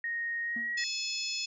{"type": "tone with pitch glide", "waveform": "sine", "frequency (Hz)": [1864.7, 1906.1], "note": ["A#6", "A#6"], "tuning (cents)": [0, 38], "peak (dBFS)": -31, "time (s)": [0.04, 0.84], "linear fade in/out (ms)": 2, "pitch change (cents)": 38, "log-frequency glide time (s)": [0.42, 0.68]}
{"type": "tone with exponential decay", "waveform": "triangle", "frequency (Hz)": 233.1, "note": "A#3", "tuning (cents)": 0, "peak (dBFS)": -35, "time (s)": [0.56, 0.8], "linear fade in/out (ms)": 5, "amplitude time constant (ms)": 52}
{"type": "harmonic tone", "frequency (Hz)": 861, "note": "A5", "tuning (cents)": -38, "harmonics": [3, 4, 5, 6, 7, 8], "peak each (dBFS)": [-38, -42, -41, -35, -47, -41], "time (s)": [0.77, 1.46], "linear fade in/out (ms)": 10}
{"effects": []}